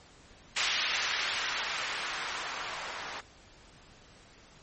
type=noise with low-pass filter sweep; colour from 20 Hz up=violet; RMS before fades=-34 dBFS; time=0.56-3.21 s; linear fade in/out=10 ms; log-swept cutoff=2400 to 970 Hz; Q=0.91; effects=pink hiss -56 dBFS RMS until 4.62 s + MP3 32 kbps